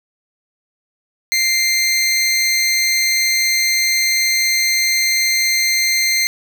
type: tone with amplitude modulation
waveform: 20% pulse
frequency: 2093 Hz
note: C7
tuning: in tune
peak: -7 dBFS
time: 1.32-6.27 s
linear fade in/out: 0 ms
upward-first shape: sine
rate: 256 Hz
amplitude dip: 35%
effects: none